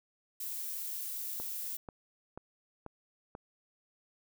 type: noise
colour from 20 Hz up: violet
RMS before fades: -39 dBFS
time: 0.4-1.77 s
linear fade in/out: 5 ms
type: click train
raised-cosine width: 1 ms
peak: -29 dBFS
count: 5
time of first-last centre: 1.4-3.351 s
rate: 2.05 Hz
effects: none